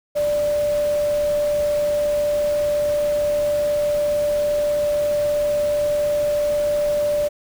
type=tone in noise; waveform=sine; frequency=589 Hz; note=D5; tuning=5 cents sharp; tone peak=-17 dBFS; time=0.15-7.29 s; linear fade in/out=20 ms; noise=pink; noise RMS=-35 dBFS; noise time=0.15-7.29 s; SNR=+15 dB; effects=none